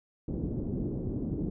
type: low-pass noise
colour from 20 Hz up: white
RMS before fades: -33 dBFS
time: 0.28-1.5 s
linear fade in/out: 5 ms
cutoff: 330 Hz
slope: 24 dB/octave
effects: none